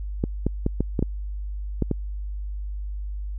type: clicks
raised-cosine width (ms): 3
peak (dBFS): -9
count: 8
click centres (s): 0.239 / 0.466 / 0.664 / 0.806 / 0.992 / 1.026 / 1.823 / 1.913
effects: added 50 Hz sine -28 dBFS peak until 3.38 s